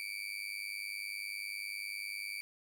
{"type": "tone with amplitude modulation", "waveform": "35% pulse", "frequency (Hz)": 2310, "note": "D7", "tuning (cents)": -29, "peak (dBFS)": -33, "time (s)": [0, 2.41], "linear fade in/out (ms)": 0, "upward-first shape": "sine", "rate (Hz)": 100, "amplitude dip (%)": 95, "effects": []}